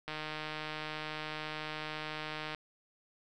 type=click train; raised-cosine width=0.3 ms; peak=-23 dBFS; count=381; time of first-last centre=0.08-2.548 s; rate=154 Hz; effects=none